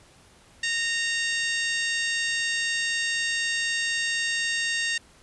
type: harmonic tone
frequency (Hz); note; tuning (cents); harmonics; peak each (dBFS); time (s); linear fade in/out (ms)
924; A#5; -16; 2 / 3 / 4 / 5 / 6 / 7 / 8 / 9; -27 / -31 / -33 / -35 / -37 / -38 / -39 / -40; 0.63-4.98; 5
effects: pink hiss -55 dBFS RMS until 5.22 s + resampled to 24000 Hz

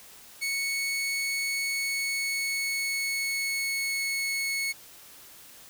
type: tone with pitch glide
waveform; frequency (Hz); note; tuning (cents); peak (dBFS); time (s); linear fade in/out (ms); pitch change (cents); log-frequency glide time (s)
sawtooth; 2212 to 2198; C#7 to C#7; -4 to -15; -24; 0.41-4.73; 20; -11; 1.66-4.07
effects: white hiss -50 dBFS RMS until 5.69 s

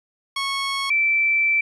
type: tone pair in turn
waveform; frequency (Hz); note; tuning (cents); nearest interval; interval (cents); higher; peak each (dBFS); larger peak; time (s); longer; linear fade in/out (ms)
15% pulse / sine; 1100 / 2331; C#6 / D7; -14 / -14; octave + minor second; 1300; second; -16; neither; 0.36-0.9 / 0.9-1.61; second; 5
effects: resampled to 22050 Hz

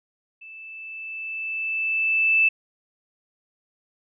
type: tone with level ramp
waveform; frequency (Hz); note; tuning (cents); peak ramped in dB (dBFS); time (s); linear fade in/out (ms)
sine; 2637; E7; 0; -40 to -14; 0.41-2.49; 10
effects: none

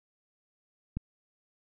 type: click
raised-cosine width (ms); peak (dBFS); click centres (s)
5; -20; 0.97
effects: none

